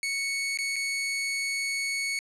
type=tone with dropouts; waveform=sawtooth; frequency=2217 Hz; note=C#7; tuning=in tune; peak=-24 dBFS; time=0.03-2.19 s; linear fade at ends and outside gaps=1 ms; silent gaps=0.574-0.587 / 0.759-0.763 s; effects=resampled to 24000 Hz + 9-bit